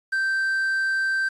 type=tone with quantisation; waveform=triangle; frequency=1562 Hz; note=G6; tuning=7 cents flat; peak=-19 dBFS; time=0.12-1.29 s; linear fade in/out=10 ms; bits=8; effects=resampled to 24000 Hz